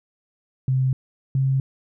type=tone pair in turn; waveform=sine; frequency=130.81 / 134.02 Hz; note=C3 / C3; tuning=0 / +42 cents; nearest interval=unison; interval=42 cents; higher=second; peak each=-17 dBFS; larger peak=neither; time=0.68-0.93 / 1.35-1.6 s; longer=neither; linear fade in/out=2 ms; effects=none